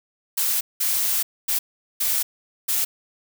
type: noise bursts at uneven times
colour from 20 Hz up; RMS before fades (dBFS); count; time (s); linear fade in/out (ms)
blue; -22; 5; 0.37-0.61 / 0.8-1.23 / 1.48-1.59 / 2-2.23 / 2.68-2.85; 10
effects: none